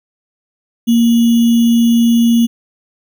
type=tone with sample-and-hold; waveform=sine; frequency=233.1 Hz; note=A#3; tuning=in tune; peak=-7 dBFS; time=0.87-2.47 s; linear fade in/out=20 ms; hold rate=3150 Hz; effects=none